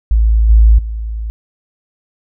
sine tone with level steps, 54.9 Hz, A1, 3 cents flat, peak -7 / -3 / -18 dBFS, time 0.11-1.3 s, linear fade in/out 0 ms, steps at 0.49 / 0.78 s, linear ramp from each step 10 ms, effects none

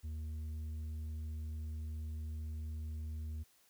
sine tone with tanh clipping, 77.8 Hz, D#2, in tune, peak -40 dBFS, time 0.03-3.44 s, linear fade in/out 20 ms, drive 5 dB, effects white hiss -69 dBFS RMS until 3.69 s

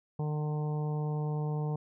harmonic tone, 150.8 Hz, D3, 46 cents sharp, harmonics 1 / 2 / 3 / 4 / 5 / 6 / 7, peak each -30 / -46 / -40 / -50 / -45 / -47 / -53 dBFS, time 0.19-1.76 s, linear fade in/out 5 ms, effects none

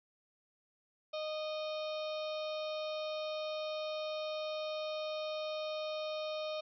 harmonic tone with a mistuned harmonic, 617 Hz, D#5, 15 cents flat, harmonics 1 / 2 / 4 / 5 / 6 / 7 / 8 / 9, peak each -37 / -47 / -49 / -52 / -48 / -53 / -59 / -57 dBFS, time 1.13-6.61 s, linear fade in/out 10 ms, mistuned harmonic 8, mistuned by +40 cents, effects none

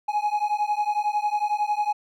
triangle beating tone pair, 830.6 / 841.6 Hz, G#5 / G#5, 0 / +23 cents, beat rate 11 Hz, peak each -23 dBFS, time 0.08-1.93 s, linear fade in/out 10 ms, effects none

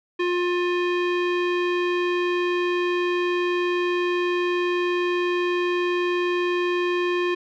square tone with low-pass filter, 354.4 Hz, F4, 25 cents sharp, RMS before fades -23 dBFS, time 0.19-7.35 s, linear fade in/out 10 ms, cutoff 2700 Hz, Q 2, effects none

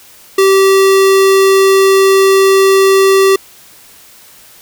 square tone, 387.3 Hz, G4, 21 cents flat, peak -6 dBFS, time 0.38-3.36 s, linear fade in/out 5 ms, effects white hiss -40 dBFS RMS until 4.61 s

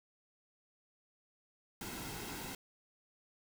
pink noise with comb filter, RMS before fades -44 dBFS, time 1.81-2.55 s, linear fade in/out 2 ms, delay 1.7 ms, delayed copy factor -0.55, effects none

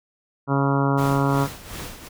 harmonic tone, 138.59 Hz, C#3, in tune, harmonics 1 / 2 / 3 / 4 / 5 / 6 / 7 / 8 / 9 / 10, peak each -21 / -23 / -28 / -30 / -31 / -32 / -28 / -31 / -32 / -32 dBFS, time 0.47-1.48 s, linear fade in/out 50 ms
pink noise with tremolo, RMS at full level -33 dBFS, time 0.97-2.09 s, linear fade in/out 20 ms, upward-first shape sine, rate 2.7 Hz, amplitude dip 65%
effects none

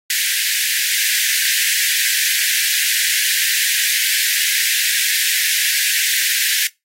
pink high-pass noise, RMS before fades -18 dBFS, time 0.1-6.67 s, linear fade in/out 2 ms, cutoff 1600 Hz, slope 96 dB/octave, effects noise-tail reverb RT60 0.2 s tail -22 dB re dry + AAC 48 kbps

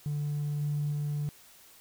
triangle tone with level steps, 146.83 Hz, D3, in tune, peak -26 / -24 / -26 dBFS, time 0.06-1.29 s, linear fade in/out 0 ms, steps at 0.6 / 0.91 s, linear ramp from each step 20 ms, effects tanh soft clip ceiling -25 dBFS + white hiss -56 dBFS RMS until 1.8 s

